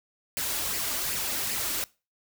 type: noise with flanger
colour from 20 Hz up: white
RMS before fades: -30 dBFS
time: 0.37-1.84 s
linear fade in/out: 0 ms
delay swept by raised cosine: 0.4 to 3.5 ms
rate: 2.6 Hz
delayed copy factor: +0.55
effects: noise-tail reverb RT60 0.3 s tail -22 dB re dry

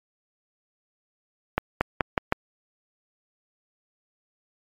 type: accelerating click train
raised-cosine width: 0.5 ms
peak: -5 dBFS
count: 5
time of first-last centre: 1.58-2.324 s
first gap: 230 ms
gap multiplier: 0.86
effects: MP3 96 kbps

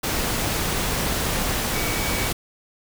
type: tone in noise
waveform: sine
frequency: 2268 Hz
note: C#7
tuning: 39 cents sharp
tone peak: -32 dBFS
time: 1.73-2.28 s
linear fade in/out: 10 ms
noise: pink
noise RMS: -24 dBFS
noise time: 0.03-2.33 s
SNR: -11 dB
effects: none

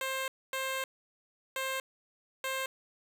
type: tone bursts at uneven times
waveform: 10% pulse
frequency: 529 Hz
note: C5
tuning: 19 cents sharp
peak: -24 dBFS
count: 4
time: 0.01-0.28 / 0.53-0.84 / 1.56-1.8 / 2.44-2.66 s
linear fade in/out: 2 ms
effects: none

